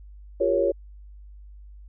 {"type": "chord", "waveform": "sine", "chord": "G half-diminished seventh", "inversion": "third", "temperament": "equal with one note detuned", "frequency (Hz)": [349.2, 399.3, 466.2, 554.4], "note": ["F4", "G4", "Bb4", "Db5"], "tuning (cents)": [0, 32, 0, 0], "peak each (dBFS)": [-26, -26, -27, -22], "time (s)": [0.4, 0.72], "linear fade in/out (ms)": 10, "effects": ["added 50 Hz sine -42 dBFS peak until 1.88 s"]}